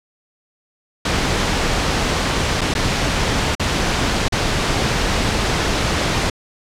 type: noise with dropouts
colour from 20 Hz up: pink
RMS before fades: -18 dBFS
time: 1.05-6.3 s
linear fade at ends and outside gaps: 5 ms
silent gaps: 2.61-2.614 / 2.74-2.75 / 3.552-3.596 / 4.284-4.322 s
effects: low-pass 6000 Hz 12 dB/octave